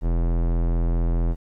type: tone with low-pass filter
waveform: square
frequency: 42.3 Hz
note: E1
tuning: 45 cents sharp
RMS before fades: -21 dBFS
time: 0.01-1.36 s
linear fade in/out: 50 ms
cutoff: 740 Hz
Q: 0.56
effects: 10-bit